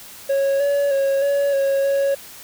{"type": "tone with pitch steps", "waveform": "triangle", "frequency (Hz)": [550, 567, 548, 564, 549, 554], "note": ["C#5", "C#5", "C#5", "C#5", "C#5", "C#5"], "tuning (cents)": [-14, 39, -20, 30, -17, -1], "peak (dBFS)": -14, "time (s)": [0.29, 2.15], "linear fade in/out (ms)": 10, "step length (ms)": 310, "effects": ["white hiss -40 dBFS RMS until 2.43 s"]}